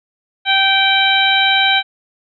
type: harmonic tone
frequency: 778 Hz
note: G5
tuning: 13 cents flat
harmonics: 1 / 2 / 3 / 4 / 5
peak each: -17 / -17 / -17 / -17 / -17 dBFS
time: 0.45-1.83 s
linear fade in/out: 50 ms
effects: none